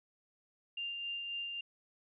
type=tone with tremolo; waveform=sine; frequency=2794 Hz; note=F7; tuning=in tune; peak=-36 dBFS; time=0.77-1.61 s; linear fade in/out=5 ms; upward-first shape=sine; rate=3.7 Hz; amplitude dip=30%; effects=none